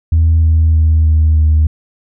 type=tone with pitch steps; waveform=sine; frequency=81.1 / 80.17 / 79.25 / 78.34 / 77.44 Hz; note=E2 / E2 / D#2 / D#2 / D#2; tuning=-28 / -48 / +32 / +12 / -8 cents; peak=-5 dBFS; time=0.12-1.67 s; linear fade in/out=5 ms; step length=310 ms; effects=tanh soft clip ceiling -4 dBFS